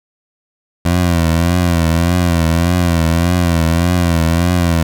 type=tone with vibrato; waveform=20% pulse; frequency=85.2 Hz; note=F2; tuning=42 cents flat; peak=-6 dBFS; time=0.85-4.83 s; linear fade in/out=5 ms; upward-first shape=triangle; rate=1.7 Hz; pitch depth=91 cents each way; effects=none